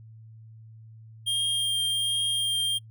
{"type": "tone with vibrato", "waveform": "square", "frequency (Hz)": 3210, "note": "G7", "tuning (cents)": 40, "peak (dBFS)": -24, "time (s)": [1.26, 2.79], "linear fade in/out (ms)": 20, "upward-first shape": "triangle", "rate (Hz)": 1.3, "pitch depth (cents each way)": 12, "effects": ["noise-tail reverb RT60 0.1 s tail -24 dB re dry", "added 111 Hz sine -45 dBFS peak until 2.9 s"]}